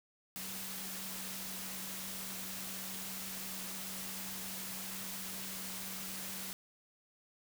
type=tone in noise; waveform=sine; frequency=190 Hz; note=F#3; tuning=46 cents sharp; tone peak=-50 dBFS; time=0.36-6.53 s; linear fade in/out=0 ms; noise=white; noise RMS=-43 dBFS; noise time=0.36-6.53 s; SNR=-10 dB; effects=none